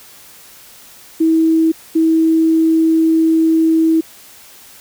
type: tone bursts at uneven times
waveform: sine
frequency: 323 Hz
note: E4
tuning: 35 cents flat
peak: -9 dBFS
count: 2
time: 1.2-1.72 / 1.95-4.01 s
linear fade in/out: 10 ms
effects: white hiss -41 dBFS RMS until 4.8 s